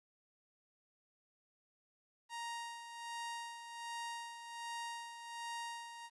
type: tone with tremolo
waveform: sawtooth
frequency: 935 Hz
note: A#5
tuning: 5 cents sharp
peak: -37 dBFS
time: 2.29-6.1 s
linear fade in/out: 50 ms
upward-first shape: sine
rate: 1.3 Hz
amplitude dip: 60%
effects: resampled to 24000 Hz + 12-bit